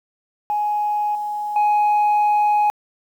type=tone with level steps; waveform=sine; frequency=836 Hz; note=G#5; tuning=11 cents sharp; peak=-17 / -22 / -11 dBFS; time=0.5-2.7 s; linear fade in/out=0 ms; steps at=1.15 / 1.56 s; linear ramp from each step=2 ms; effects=tanh soft clip ceiling -13 dBFS + 8-bit